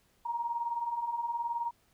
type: beating tone pair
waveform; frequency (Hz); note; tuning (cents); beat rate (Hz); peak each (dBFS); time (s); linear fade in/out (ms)
sine; 924 / 943; A#5 / A#5; -16 / +20; 19; -38 / -32; 0.25-1.71; 10
effects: pink hiss -69 dBFS RMS until 1.93 s